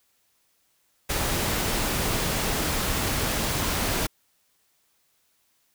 pink noise, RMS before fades -26 dBFS, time 1.09-4.07 s, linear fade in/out 10 ms, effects white hiss -68 dBFS RMS until 5.74 s

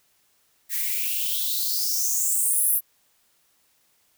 violet noise with high-pass filter sweep, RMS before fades -24 dBFS, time 0.69-2.81 s, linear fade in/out 50 ms, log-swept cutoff 1800 to 12000 Hz, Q 6.8, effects white hiss -65 dBFS RMS until 4.17 s

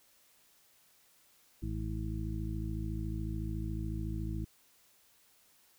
harmonic tone, 53.9 Hz, A1, 35 cents flat, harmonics 1 / 2 / 3 / 4 / 6, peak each -37 / -39 / -43 / -44 / -43 dBFS, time 1.62-4.45 s, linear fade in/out 10 ms, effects white hiss -66 dBFS RMS until 5.78 s

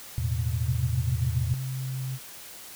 sine chord, E suspended fourth, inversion none, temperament equal, 82.41 / 110 / 123.47 Hz, E2 / A2 / B2, 0 / 0 / 0 cents, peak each -29 dBFS, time 0.18-1.54 s, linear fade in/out 0 ms
sine tone, 130.81 Hz, C3, in tune, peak -29 dBFS, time 0.63-2.19 s, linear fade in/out 50 ms
effects white hiss -44 dBFS RMS until 2.75 s

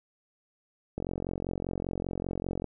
click train, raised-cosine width 2 ms, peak -19 dBFS, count 76, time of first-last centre 0.98-2.643 s, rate 45.1 Hz, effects none

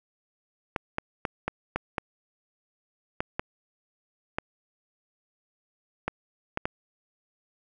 clicks, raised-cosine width 0.5 ms, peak -12 dBFS, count 12, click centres 0.762 / 0.984 / 1.252 / 1.48 / 1.76 / 1.982 / 3.205 / 3.395 / 4.385 / 6.08 / 6.574 / 6.655 s, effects none

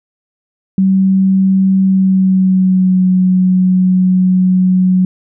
sine tone with pitch glide, 191.1 to 184.59 Hz, G3 to F#3, -44 to -4 cents, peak -7 dBFS, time 0.78-5.05 s, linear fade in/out 2 ms, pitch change -60 cents, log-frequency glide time 1.82-3.05 s, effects none

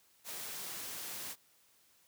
white high-pass noise, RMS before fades -43 dBFS, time 0.24-1.36 s, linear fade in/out 50 ms, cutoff 100 Hz, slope 12 dB/octave, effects white hiss -68 dBFS RMS until 2.07 s + high-pass 60 Hz 12 dB/octave

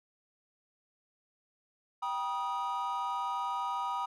triangle chord, G augmented, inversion none, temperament equal with one note detuned, 784 / 964.1 / 1244.5 Hz, G5 / B5 / D#6, 0 / -42 / 0 cents, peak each -36 / -32 / -34 dBFS, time 2.02-4.06 s, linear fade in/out 10 ms, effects tanh soft clip ceiling -23 dBFS

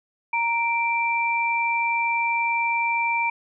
sine tone pair together, 932.2 / 2349 Hz, A#5 / D7, 0 / 0 cents, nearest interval octave + major third, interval 1600 cents, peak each -23 dBFS, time 0.33-3.3 s, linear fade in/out 5 ms, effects none

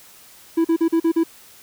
triangle tone bursts, 329.6 Hz, E4, in tune, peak -12 dBFS, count 6, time 0.57-1.237 s, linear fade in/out 10 ms, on 77 ms, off 41 ms, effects white hiss -47 dBFS RMS until 1.62 s

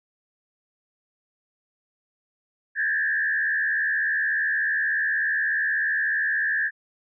sine tone with frequency modulation, 1712 Hz, A6, 48 cents flat, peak -21 dBFS, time 2.75-6.71 s, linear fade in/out 50 ms, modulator 76.6 Hz, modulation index 1.3, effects none

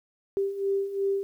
sine beating tone pair, 392 / 394.8 Hz, G4 / G4, 0 / +12 cents, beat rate 2.8 Hz, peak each -31 / -26 dBFS, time 0.37-1.23 s, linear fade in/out 0 ms, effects 10-bit

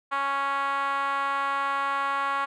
5% pulse tone with band-pass filter, 277.2 Hz, C#4, in tune, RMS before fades -27 dBFS, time 0.11-2.46 s, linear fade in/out 20 ms, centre 1100 Hz, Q 3.2, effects none

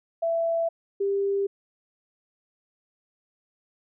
sine tone pair in turn, 666 / 397 Hz, E5 / G4, +18 / +22 cents, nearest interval major sixth, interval 896 cents, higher first, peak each -22 dBFS, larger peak neither, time 0.22-0.69 / 1-1.47 s, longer neither, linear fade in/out 10 ms, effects none

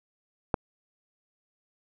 click, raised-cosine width 1 ms, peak -9 dBFS, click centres 0.542 s, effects none

